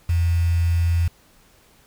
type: tone with quantisation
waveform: sine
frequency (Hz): 84.9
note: F2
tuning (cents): -48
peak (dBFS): -16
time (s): 0.09-1.08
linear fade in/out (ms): 5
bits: 6
effects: pink hiss -55 dBFS RMS until 1.86 s